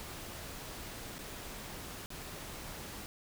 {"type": "noise with dropouts", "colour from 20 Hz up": "pink", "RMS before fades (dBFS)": -45, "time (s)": [0, 3.06], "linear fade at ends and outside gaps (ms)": 0, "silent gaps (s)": [[1.183, 1.189], [2.06, 2.104]], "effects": []}